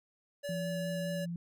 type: tone with vibrato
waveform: square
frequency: 572 Hz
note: D5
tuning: 46 cents flat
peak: -37 dBFS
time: 0.43-1.26 s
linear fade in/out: 20 ms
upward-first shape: triangle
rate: 4.8 Hz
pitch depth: 10 cents each way
type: tone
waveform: sine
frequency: 171 Hz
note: F3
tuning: 36 cents flat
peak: -35 dBFS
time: 0.49-1.36 s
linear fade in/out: 2 ms
effects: none